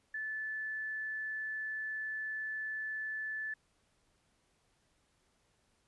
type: tone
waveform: sine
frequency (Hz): 1743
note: A6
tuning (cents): -17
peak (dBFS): -36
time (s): 0.14-3.54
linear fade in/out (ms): 5
effects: pink hiss -74 dBFS RMS until 5.87 s + resampled to 24000 Hz